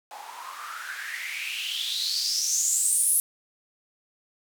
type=noise with band-pass filter sweep; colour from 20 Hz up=blue; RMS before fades=-28 dBFS; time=0.11-3.2 s; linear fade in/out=0 ms; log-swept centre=780 to 11000 Hz; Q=7.6; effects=none